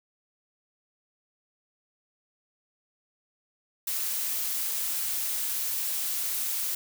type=noise; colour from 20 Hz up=blue; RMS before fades=-30 dBFS; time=3.87-6.75 s; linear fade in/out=5 ms; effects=none